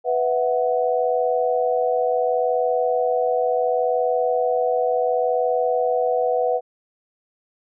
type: chord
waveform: sine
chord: B suspended fourth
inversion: none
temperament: equal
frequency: 493.9 / 659.3 / 740 Hz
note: B4 / E5 / F#5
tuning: 0 / 0 / 0 cents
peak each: -20 / -24 / -23 dBFS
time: 0.04-6.61 s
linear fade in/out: 50 ms
effects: none